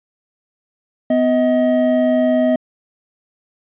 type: tone pair together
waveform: triangle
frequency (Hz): 250.8 / 633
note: B3 / D#5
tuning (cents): +27 / +30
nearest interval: octave + major third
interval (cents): 1603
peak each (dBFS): -13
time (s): 1.1-2.56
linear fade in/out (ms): 5
effects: resampled to 8000 Hz